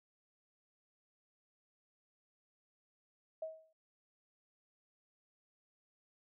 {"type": "tone with exponential decay", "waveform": "sine", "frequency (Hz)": 638, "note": "D#5", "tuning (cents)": 43, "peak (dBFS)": -36, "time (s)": [3.42, 3.73], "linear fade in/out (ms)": 5, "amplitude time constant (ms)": 67, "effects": []}